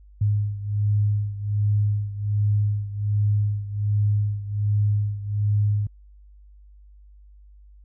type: beating tone pair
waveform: sine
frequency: 103.3 / 104.6 Hz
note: G#2 / G#2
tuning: -9 / +13 cents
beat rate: 1.3 Hz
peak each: -21 / -25 dBFS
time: 0.21-5.87 s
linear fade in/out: 5 ms
effects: added 50 Hz sine -46 dBFS peak until 7.84 s